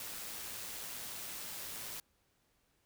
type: noise with amplitude modulation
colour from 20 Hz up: white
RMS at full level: -43 dBFS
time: 0-2 s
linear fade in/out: 2 ms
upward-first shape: sine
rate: 111 Hz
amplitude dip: 25%
effects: pink hiss -75 dBFS RMS until 2.85 s